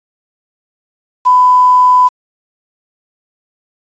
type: tone with quantisation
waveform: sine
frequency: 1000 Hz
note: B5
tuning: 21 cents sharp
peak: -4 dBFS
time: 1.25-2.09 s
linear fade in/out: 20 ms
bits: 5
effects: resampled to 16000 Hz